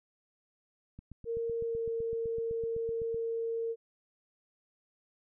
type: click train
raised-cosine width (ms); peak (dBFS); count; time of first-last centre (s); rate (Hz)
5; -34; 18; 0.99-3.145; 7.89
type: tone with pitch glide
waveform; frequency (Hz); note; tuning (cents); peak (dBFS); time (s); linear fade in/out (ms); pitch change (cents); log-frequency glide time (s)
sine; 461.9 to 457.7; A#4 to A#4; -16 to -32; -31; 1.25-3.76; 50; -16; 1.65-1.78
effects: none